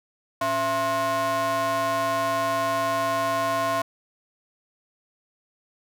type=ring-modulated tone; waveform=square; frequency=196 Hz; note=G3; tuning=in tune; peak=-20 dBFS; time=0.41-3.82 s; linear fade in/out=5 ms; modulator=866 Hz; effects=none